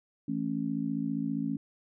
sine chord, A major, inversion second, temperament just, 165 / 220 / 275 Hz, E3 / A3 / C#4, +2 / 0 / -14 cents, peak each -36 / -33 / -32 dBFS, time 0.28-1.57 s, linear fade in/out 5 ms, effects none

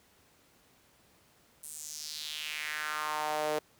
sawtooth tone with high-pass filter sweep, 152.4 Hz, D#3, 36 cents flat, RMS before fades -36 dBFS, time 1.63-3.59 s, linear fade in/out 5 ms, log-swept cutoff 9600 to 490 Hz, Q 3, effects pink hiss -64 dBFS RMS until 3.79 s + high-pass 80 Hz 12 dB/octave

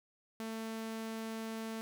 sawtooth tone, 223.1 Hz, A3, 24 cents sharp, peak -35 dBFS, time 0.4-1.81 s, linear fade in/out 0 ms, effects none

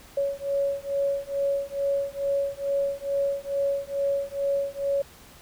sine beating tone pair, 557 / 559.3 Hz, C#5 / C#5, +8 / +15 cents, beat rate 2.3 Hz, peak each -27 dBFS, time 0.17-5.02 s, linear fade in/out 5 ms, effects pink hiss -50 dBFS RMS until 5.41 s

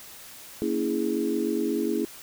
sine chord, A# half-diminished seventh, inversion none, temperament equal with one note detuned, 233.1 / 282.5 / 329.6 / 415.3 Hz, A#3 / C#4 / E4 / G#4, 0 / +33 / 0 / 0 cents, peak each -30 / -30 / -28 / -29 dBFS, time 0.62-2.05 s, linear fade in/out 0 ms, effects white hiss -45 dBFS RMS until 2.22 s

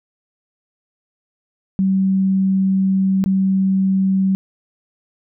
sine tone with dropouts, 191.5 Hz, G3, 40 cents flat, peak -13 dBFS, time 1.79-4.35 s, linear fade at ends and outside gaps 0 ms, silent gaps 3.24-3.26 s, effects none

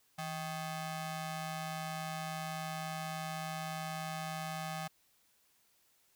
sawtooth ring-modulated tone, 470.5 Hz, A#4, 16 cents sharp, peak -31 dBFS, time 0.18-4.88 s, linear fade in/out 10 ms, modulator 307 Hz, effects white hiss -71 dBFS RMS until 6.15 s

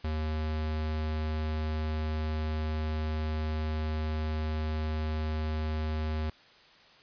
square tone, 77.78 Hz, D#2, in tune, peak -30 dBFS, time 0.04-6.3 s, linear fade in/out 5 ms, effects white hiss -57 dBFS RMS until 7.02 s + resampled to 11025 Hz

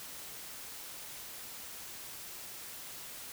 silence, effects white hiss -46 dBFS RMS until 3.32 s

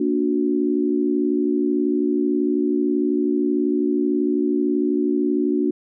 sine chord, Bb augmented, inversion none, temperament just, 233.1 / 291.4 / 364.2 Hz, Bb3 / D4 / F#4, 0 / -13 / -27 cents, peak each -24 / -20 / -22 dBFS, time 0-5.71 s, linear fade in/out 5 ms, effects none

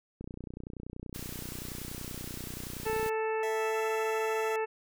click train, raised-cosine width 3 ms, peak -28 dBFS, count 88, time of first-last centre 0.21-3.062 s, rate 30.5 Hz
white noise, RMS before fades -44 dBFS, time 1.14-3.1 s, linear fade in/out 10 ms
harmonic tone, 440 Hz, A4, in tune, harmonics 1 / 2 / 3 / 4 / 5 / 6, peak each -30 / -35 / -43 / -41 / -47 / -43 dBFS, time 2.85-4.66 s, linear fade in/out 20 ms
15% pulse tone with pitch glide, 659.3 to 666.6 Hz, E5 to E5, 0 to +19 cents, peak -31 dBFS, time 3.43-4.56 s, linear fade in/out 2 ms, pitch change +19 cents, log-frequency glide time 3.65-3.78 s
effects none

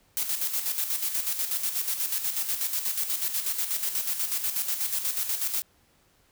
blue noise with tremolo, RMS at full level -27 dBFS, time 0.17-5.62 s, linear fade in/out 0 ms, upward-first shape square, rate 8.2 Hz, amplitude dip 55%, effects pink hiss -64 dBFS RMS until 6.31 s

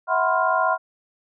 sine tone cluster, 647 / 741 / 1004 / 1059 / 1401 Hz, E5 / F#5 / B5 / C6 / F6, -32 / +2 / +28 / +21 / +5 cents, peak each -24 dBFS, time 0.07-0.78 s, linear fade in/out 50 ms, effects none

